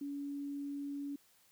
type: tone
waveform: sine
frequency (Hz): 283.4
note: C#4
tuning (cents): +38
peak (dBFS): -38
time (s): 0.01-1.16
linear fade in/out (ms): 5
effects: white hiss -68 dBFS RMS until 1.51 s